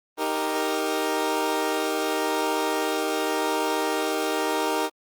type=chord; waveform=20% pulse; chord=Eb major; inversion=none; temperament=equal; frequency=311.1 / 392 / 466.2 Hz; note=Eb4 / G4 / Bb4; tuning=0 / 0 / 0 cents; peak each=-23 dBFS; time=0.17-4.9 s; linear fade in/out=50 ms; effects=Opus 24 kbps